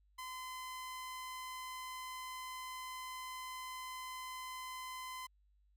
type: tone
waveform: sawtooth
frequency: 1025 Hz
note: C6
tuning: 36 cents flat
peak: -40 dBFS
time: 0.18-5.27 s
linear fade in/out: 10 ms
effects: added 50 Hz sine -68 dBFS peak until 5.76 s